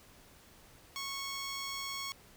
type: tone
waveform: 10% pulse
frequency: 1102 Hz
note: C#6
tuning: 11 cents flat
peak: -29 dBFS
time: 0.96-2.12 s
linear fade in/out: 0 ms
effects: pink hiss -59 dBFS RMS until 2.36 s